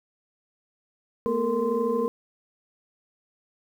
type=tone cluster; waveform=sine; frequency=220.2 / 241.9 / 432.9 / 465.6 / 1038 Hz; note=A3 / B3 / A4 / A#4 / C6; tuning=+2 / -36 / -28 / -2 / -14 cents; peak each=-31 / -30 / -32 / -24 / -32 dBFS; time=1.26-2.08 s; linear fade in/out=0 ms; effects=tanh soft clip ceiling -11 dBFS + 9-bit